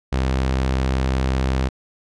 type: tone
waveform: sawtooth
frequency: 65.41 Hz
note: C2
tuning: in tune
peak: -14 dBFS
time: 0.12-1.69 s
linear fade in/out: 10 ms
effects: low-pass 6000 Hz 12 dB/octave